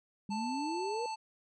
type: exponential sweep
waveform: sine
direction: up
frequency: 196 to 493.9 Hz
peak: -35 dBFS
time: 0.29-1.06 s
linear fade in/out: 2 ms
type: harmonic tone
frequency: 882 Hz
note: A5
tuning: 4 cents sharp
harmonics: 1 / 3 / 5 / 7 / 9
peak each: -36 / -48 / -47 / -56 / -54 dBFS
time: 0.3-1.16 s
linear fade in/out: 20 ms
effects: none